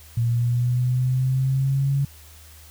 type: linear sweep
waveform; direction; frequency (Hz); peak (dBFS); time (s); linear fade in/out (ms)
sine; up; 116.54 to 140; -18; 0.17-2.05; 5
effects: added 77 Hz sine -46 dBFS peak until 2.7 s + white hiss -49 dBFS RMS until 2.7 s